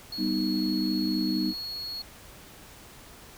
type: tone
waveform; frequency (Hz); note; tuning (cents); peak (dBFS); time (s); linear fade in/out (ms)
triangle; 4334; C#8; -40; -32; 0.12-2.02; 5
type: chord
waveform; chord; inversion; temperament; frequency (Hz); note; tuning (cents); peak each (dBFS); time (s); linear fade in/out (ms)
sine; G augmented; none; equal; 196 / 246.9 / 311.1; G3 / B3 / D#4; 0 / 0 / 0; -30 / -30 / -28; 0.17-1.54; 50
effects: pink hiss -49 dBFS RMS until 3.37 s